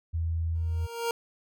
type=tone; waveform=sine; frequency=82.41 Hz; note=E2; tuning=in tune; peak=-26 dBFS; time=0.13-0.87 s; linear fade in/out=20 ms
type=tone with exponential growth; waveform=25% pulse; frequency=466.2 Hz; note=A#4; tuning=in tune; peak=-21 dBFS; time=0.55-1.11 s; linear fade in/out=1 ms; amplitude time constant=120 ms
effects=none